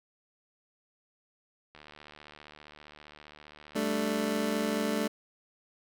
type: click train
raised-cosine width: 0.3 ms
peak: -33 dBFS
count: 232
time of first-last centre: 1.75-4.826 s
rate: 75.1 Hz
type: chord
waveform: 25% pulse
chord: G suspended second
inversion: none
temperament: just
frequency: 196 / 220.5 / 294 Hz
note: G3 / A3 / D4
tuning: 0 / +4 / +2 cents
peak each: -32 / -27 / -30 dBFS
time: 3.75-5.08 s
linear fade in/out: 10 ms
effects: none